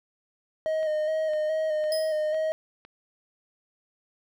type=tone with vibrato; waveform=triangle; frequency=622 Hz; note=D#5; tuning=1 cent flat; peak=-22 dBFS; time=0.66-2.52 s; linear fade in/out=0 ms; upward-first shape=square; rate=2.4 Hz; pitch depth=24 cents each way
type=click train; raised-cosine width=0.3 ms; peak=-32 dBFS; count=5; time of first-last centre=0.83-2.85 s; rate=1.98 Hz
type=tone with exponential decay; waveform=sawtooth; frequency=5070 Hz; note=D#8; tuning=32 cents sharp; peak=-26 dBFS; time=1.92-2.32 s; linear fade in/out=1 ms; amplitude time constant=85 ms
effects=none